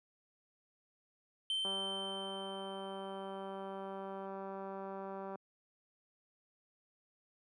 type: tone with exponential decay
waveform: triangle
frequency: 3104 Hz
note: G7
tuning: 18 cents flat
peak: -31 dBFS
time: 1.5-4.26 s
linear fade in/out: 1 ms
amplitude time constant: 600 ms
type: click train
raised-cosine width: 1 ms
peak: -31 dBFS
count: 720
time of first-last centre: 1.65-5.356 s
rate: 194 Hz
effects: high-pass 200 Hz 12 dB/octave + resampled to 24000 Hz